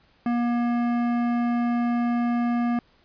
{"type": "tone with hard clipping", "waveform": "triangle", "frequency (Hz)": 238.7, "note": "A#3", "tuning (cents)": 41, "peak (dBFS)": -23, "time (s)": [0.26, 2.79], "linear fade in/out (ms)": 2, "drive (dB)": 18, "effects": ["pink hiss -61 dBFS RMS until 3.04 s", "resampled to 11025 Hz"]}